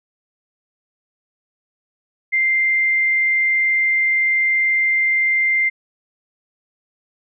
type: tone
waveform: sine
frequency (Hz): 2093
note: C7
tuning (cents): 0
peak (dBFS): -14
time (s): 2.32-5.7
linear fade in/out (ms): 20
effects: none